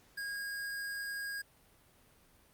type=tone; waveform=square; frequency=1633 Hz; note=G#6; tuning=30 cents flat; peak=-38 dBFS; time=0.17-1.42 s; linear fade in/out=10 ms; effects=pink hiss -65 dBFS RMS until 2.53 s + Opus 48 kbps